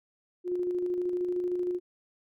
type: tone with tremolo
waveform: sine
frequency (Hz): 357.6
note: F4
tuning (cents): +41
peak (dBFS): -26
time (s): 0.44-1.8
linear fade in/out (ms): 50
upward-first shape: square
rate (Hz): 13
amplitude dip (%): 30
effects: none